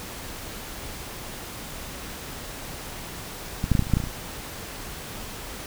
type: clicks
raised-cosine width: 5 ms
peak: -12 / -6 / -8 / -7 / -16 / -20 / -21 / -6 / -10 / -17 / -17 / -22 dBFS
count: 12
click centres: 3.641 / 3.717 / 3.752 / 3.793 / 3.824 / 3.869 / 3.899 / 3.937 / 3.97 / 4.002 / 4.039 / 4.072 s
effects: pink hiss -37 dBFS RMS until 5.66 s